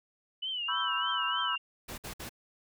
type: tone with vibrato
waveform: sine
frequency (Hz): 2960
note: F#7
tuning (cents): 0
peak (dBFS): -32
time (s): 0.42-1.58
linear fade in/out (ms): 10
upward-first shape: triangle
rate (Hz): 3.3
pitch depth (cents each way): 120
type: chord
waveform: sine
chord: C# half-diminished seventh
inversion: third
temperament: equal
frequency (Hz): 987.8 / 1108.7 / 1318.5 / 1568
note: B5 / C#6 / E6 / G6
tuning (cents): 0 / 0 / 0 / 0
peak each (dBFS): -36 / -38 / -33 / -37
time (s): 0.68-1.56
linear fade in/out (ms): 10
type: noise bursts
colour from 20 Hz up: pink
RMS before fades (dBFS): -41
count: 3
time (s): 1.88-2.294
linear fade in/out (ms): 10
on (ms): 100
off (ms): 57
effects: none